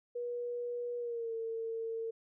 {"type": "tone with pitch glide", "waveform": "sine", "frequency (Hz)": [482.7, 453], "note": ["B4", "A#4"], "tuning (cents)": [-40, -50], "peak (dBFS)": -35, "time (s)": [0.15, 2.11], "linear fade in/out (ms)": 10, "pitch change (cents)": -110, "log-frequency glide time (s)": [0.98, 1.33], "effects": []}